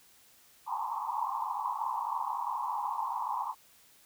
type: band-pass noise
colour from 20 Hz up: pink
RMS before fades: -34 dBFS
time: 0.66-3.55 s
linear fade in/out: 50 ms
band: 830 to 1100 Hz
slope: 96 dB/octave
effects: white hiss -61 dBFS RMS until 4.05 s